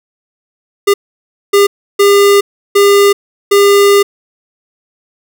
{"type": "tone bursts at uneven times", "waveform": "square", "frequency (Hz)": 402.7, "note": "G4", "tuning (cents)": 47, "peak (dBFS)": -5, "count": 5, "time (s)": [[0.87, 0.94], [1.53, 1.67], [1.99, 2.41], [2.75, 3.13], [3.51, 4.03]], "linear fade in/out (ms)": 10, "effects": []}